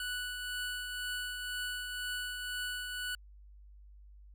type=tone with tremolo; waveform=25% pulse; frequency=1480 Hz; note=F#6; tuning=in tune; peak=-31 dBFS; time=0-3.15 s; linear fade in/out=2 ms; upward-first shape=triangle; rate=2 Hz; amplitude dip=40%; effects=added 50 Hz sine -52 dBFS peak until 4.34 s

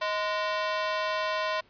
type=ring-modulated tone; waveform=sawtooth; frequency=830.6 Hz; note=G#5; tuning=in tune; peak=-20 dBFS; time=0.01-1.61 s; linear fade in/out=10 ms; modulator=202 Hz; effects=pink hiss -61 dBFS RMS until 1.69 s + resampled to 11025 Hz

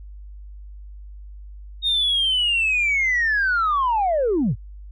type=linear sweep; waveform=sine; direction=down; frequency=3729 to 80.9 Hz; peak=-16 dBFS; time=1.82-4.56 s; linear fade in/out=50 ms; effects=tanh soft clip ceiling -14 dBFS + added 50 Hz sine -36 dBFS peak until 4.91 s

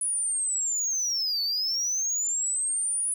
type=linear two-way sweep; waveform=sine; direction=down then up; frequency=9950 to 4435 to 9950 Hz; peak=-22 dBFS; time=0.01-3.14 s; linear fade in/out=5 ms; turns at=1.42 s; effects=tanh soft clip ceiling -24 dBFS + 10-bit

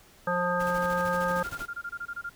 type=harmonic tone; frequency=177.2 Hz; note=F3; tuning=25 cents sharp; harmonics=1 / 3 / 5 / 7 / 9; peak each=-33 / -29 / -32 / -30 / -32 dBFS; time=0.27-1.43 s; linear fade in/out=5 ms
type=noise with tremolo; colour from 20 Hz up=pink; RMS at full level=-41 dBFS; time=0.59-1.67 s; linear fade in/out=20 ms; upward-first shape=square; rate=13 Hz; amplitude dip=50%
type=tone bursts; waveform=sine; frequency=1400 Hz; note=F6; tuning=4 cents sharp; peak=-32 dBFS; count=11; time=1.44-2.296 s; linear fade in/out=10 ms; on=56 ms; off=24 ms
effects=pink hiss -56 dBFS RMS until 2.35 s

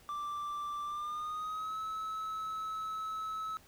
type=tone with pitch glide; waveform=triangle; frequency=1174.7 to 1295.9 Hz; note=D6 to E6; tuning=0 to -30 cents; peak=-34 dBFS; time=0.09-3.57 s; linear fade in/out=0 ms; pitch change=+170 cents; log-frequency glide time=0.84-1.79 s; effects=pink hiss -61 dBFS RMS until 3.67 s

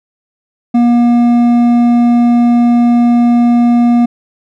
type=tone with hard clipping; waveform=triangle; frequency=238.8 Hz; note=A#3; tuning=42 cents sharp; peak=-7 dBFS; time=0.74-4.06 s; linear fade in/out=10 ms; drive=10 dB; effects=none

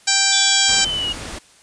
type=harmonic tone; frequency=784 Hz; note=G5; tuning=in tune; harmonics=1 / 2 / 3 / 4 / 5 / 6 / 7 / 8 / 9 / 10; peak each=-27 / -23 / -25 / -27 / -23 / -22 / -22 / -27 / -21 / -22 dBFS; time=0.07-0.85 s; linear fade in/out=10 ms
type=linear sweep; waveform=sine; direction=down; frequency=3492 to 2864 Hz; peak=-20 dBFS; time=0.32-1.13 s; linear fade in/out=10 ms
type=noise; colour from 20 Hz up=pink; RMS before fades=-31 dBFS; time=0.68-1.39 s; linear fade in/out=10 ms
effects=white hiss -50 dBFS RMS until 1.62 s + resampled to 22050 Hz

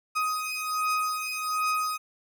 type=beating tone pair; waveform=35% pulse; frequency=1253 / 1254.3 Hz; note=D#6 / D#6; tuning=+12 / +14 cents; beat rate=1.3 Hz; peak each=-28 dBFS; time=0.15-1.98 s; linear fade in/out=20 ms; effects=none

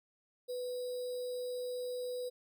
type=tone with sample-and-hold; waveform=sine; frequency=497.2 Hz; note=B4; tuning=12 cents sharp; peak=-36 dBFS; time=0.48-2.3 s; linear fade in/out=20 ms; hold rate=4410 Hz; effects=none

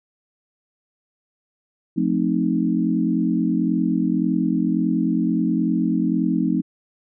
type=chord; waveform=sine; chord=F dominant seventh; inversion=none; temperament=equal with one note detuned; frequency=177.97 / 220 / 261.6 / 311.1 Hz; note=F3 / A3 / C4 / Eb4; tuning=+33 / 0 / 0 / 0 cents; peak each=-23 dBFS; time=1.96-6.62 s; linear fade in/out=20 ms; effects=none

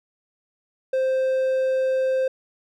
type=tone; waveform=triangle; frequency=523.3 Hz; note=C5; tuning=in tune; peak=-17 dBFS; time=0.93-2.28 s; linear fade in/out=5 ms; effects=none

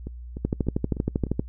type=two click trains; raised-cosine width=3 ms; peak=-10 / -21 dBFS; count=13 / 5; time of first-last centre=0.45-1.395 / 0.07-1.268 s; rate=12.7 / 3.34 Hz; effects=noise-tail reverb RT60 0.1 s tail -25 dB re dry + added 60 Hz sine -36 dBFS peak until 1.48 s

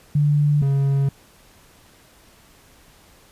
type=tone pair in turn; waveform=sine / triangle; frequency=146.83 / 138.27 Hz; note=D3 / C#3; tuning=0 / -4 cents; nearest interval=minor second; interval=104 cents; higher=first; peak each=-14 dBFS; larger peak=neither; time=0.15-0.62 / 0.62-1.09 s; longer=neither; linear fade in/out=5 ms; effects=pink hiss -52 dBFS RMS until 3.31 s + resampled to 32000 Hz

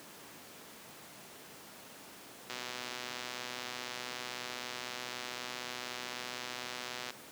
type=click train; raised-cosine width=0.2 ms; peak=-22 dBFS; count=572; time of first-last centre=2.5-7.105 s; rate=124 Hz; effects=pink hiss -51 dBFS RMS until 7.31 s + high-pass 200 Hz 12 dB/octave

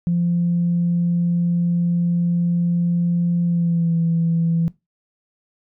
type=tone with pitch glide; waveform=sine; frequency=172.7 to 166.43 Hz; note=F3 to E3; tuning=-19 to +17 cents; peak=-15 dBFS; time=0.07-4.68 s; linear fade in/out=0 ms; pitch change=-64 cents; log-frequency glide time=3.44-3.95 s; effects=noise-tail reverb RT60 0.2 s tail -19 dB re dry + tanh soft clip ceiling -11 dBFS

